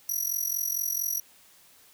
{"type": "tone with amplitude modulation", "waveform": "10% pulse", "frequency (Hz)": 5800, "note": "F#8", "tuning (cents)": -35, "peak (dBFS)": -18, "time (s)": [0.09, 1.2], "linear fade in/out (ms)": 5, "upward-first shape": "sine", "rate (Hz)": 44.4, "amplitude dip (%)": 85, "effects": ["white hiss -57 dBFS RMS until 1.93 s"]}